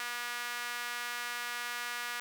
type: tone with high-pass filter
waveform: sawtooth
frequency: 241.1 Hz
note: B3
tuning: 41 cents flat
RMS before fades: -38 dBFS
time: 0-2.2 s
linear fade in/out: 0 ms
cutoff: 1500 Hz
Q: 1.6
effects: none